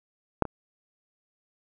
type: clicks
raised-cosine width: 1 ms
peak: -6 / -20 dBFS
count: 2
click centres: 0.423 / 0.453 s
effects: none